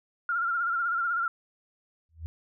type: tone with vibrato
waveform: sine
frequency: 1387 Hz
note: F6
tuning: 12 cents flat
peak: -25 dBFS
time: 0.29-1.28 s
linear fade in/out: 2 ms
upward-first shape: sine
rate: 16 Hz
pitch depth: 59 cents each way
type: tone with exponential growth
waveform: sine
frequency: 81 Hz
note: E2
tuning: 30 cents flat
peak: -29 dBFS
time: 2.09-2.26 s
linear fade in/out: 0 ms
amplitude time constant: 35 ms
effects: none